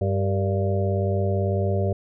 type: harmonic tone with a mistuned harmonic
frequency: 98 Hz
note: G2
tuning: in tune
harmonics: 1 / 2 / 4 / 5 / 6 / 7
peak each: -22 / -30 / -28 / -32 / -29 / -34 dBFS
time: 0.01-1.93 s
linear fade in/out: 5 ms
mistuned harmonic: 5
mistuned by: -57 cents
effects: none